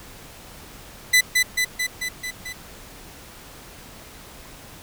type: tone with echo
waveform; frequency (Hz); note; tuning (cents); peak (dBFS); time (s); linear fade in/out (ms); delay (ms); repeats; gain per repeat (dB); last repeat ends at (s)
sawtooth; 2000; B6; +21; -9; 1.13-1.21; 10; 220; 6; -3; 2.53
effects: pink hiss -43 dBFS RMS until 4.82 s